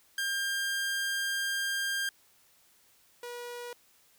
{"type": "tone pair in turn", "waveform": "sawtooth", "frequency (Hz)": [1600, 483], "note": ["G6", "B4"], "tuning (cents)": [35, -39], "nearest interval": "octave + major sixth", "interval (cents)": 2074, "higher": "first", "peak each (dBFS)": [-26, -35], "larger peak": "first", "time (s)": [[0.18, 2.09], [3.23, 3.73]], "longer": "first", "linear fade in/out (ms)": 2, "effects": ["white hiss -64 dBFS RMS until 4.18 s"]}